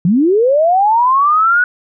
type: linear sweep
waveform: sine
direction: up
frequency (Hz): 158.9 to 1483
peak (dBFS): -8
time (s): 0.05-1.64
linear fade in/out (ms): 2
effects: none